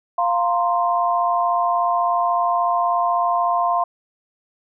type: chord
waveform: sine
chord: F suspended fourth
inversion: none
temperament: just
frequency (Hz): 698.5 / 931.3 / 1047.7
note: F5 / Bb5 / C6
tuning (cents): 0 / -2 / +2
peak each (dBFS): -19 / -25 / -20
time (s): 0.18-3.84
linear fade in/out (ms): 5
effects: none